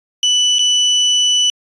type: tone with dropouts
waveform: 35% pulse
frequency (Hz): 2977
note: F#7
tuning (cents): +10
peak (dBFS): -9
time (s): 0.23-1.5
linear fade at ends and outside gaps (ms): 1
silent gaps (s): 0.585-0.592
effects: resampled to 24000 Hz